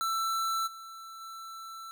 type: tone with level steps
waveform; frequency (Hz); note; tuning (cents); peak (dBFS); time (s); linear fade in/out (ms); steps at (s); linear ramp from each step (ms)
square; 1333; E6; +19; -29 / -44 / -42; 0.01-1.91; 0; 0.66 / 1.2; 20
effects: none